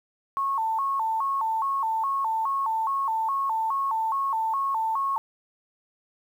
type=tone with vibrato; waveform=sine; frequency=987.8 Hz; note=B5; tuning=in tune; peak=-23 dBFS; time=0.37-5.18 s; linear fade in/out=0 ms; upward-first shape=square; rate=2.4 Hz; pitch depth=180 cents each way; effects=9-bit